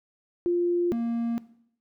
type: tone pair in turn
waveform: sine / triangle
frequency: 349.2 / 233.1 Hz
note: F4 / A#3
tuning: 0 / 0 cents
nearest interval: perfect fifth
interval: 700 cents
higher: first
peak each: -21 / -23 dBFS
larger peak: first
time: 0.46-0.92 / 0.92-1.38 s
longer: neither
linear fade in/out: 0 ms
effects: noise-tail reverb RT60 0.7 s tail -18 dB re dry